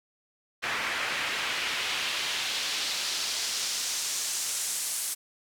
pink noise with band-pass filter sweep, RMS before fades -31 dBFS, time 0.62-5.15 s, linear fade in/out 20 ms, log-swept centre 1800 to 9400 Hz, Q 1.3, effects none

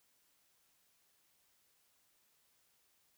silence, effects white hiss -74 dBFS RMS until 3.17 s

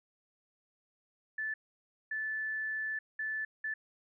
sine tone bursts at uneven times, 1747 Hz, A6, 13 cents flat, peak -33 dBFS, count 4, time 1.38-1.54 / 2.11-2.99 / 3.19-3.45 / 3.64-3.74 s, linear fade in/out 5 ms, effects none

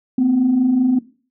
sine tone pair together, 231.1 / 256.3 Hz, A#3 / C4, -15 / -36 cents, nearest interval major second, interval 179 cents, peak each -20 / -12 dBFS, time 0.18-0.99 s, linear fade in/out 5 ms, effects noise-tail reverb RT60 0.4 s tail -18 dB re dry + tanh soft clip ceiling -8 dBFS

